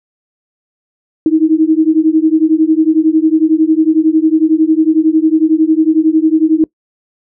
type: beating tone pair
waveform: sine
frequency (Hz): 311.1 / 322.1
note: D#4 / E4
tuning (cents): 0 / -40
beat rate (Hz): 11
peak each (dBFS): -10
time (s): 1.26-6.64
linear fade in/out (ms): 2
effects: noise-tail reverb RT60 0.1 s tail -23 dB re dry